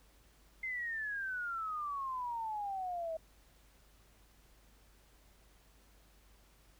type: exponential sweep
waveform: sine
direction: down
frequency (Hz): 2093 to 635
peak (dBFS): -36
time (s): 0.63-3.17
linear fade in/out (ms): 5
effects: added 50 Hz sine -64 dBFS peak until 6.79 s + pink hiss -67 dBFS RMS until 6.79 s